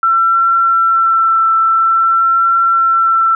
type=tone with vibrato; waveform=sine; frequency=1344 Hz; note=E6; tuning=33 cents sharp; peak=-8 dBFS; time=0.03-3.35 s; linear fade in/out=2 ms; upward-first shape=triangle; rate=0.49 Hz; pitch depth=17 cents each way; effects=none